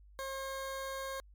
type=tone; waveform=20% pulse; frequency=537 Hz; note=C5; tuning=45 cents sharp; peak=-33 dBFS; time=0.19-1.2 s; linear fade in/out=0 ms; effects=added 50 Hz sine -55 dBFS peak until 1.34 s + MP3 96 kbps